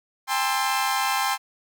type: chord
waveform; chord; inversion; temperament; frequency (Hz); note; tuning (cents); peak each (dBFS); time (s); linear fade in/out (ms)
sawtooth; A minor seventh; third; equal with one note detuned; 799.1 / 880 / 1046.5 / 1318.5; G5 / A5 / C6 / E6; +33 / 0 / 0 / 0; -22 / -26 / -22 / -28; 0.27-1.38; 50
effects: none